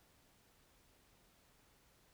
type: silence
effects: pink hiss -70 dBFS RMS until 2.13 s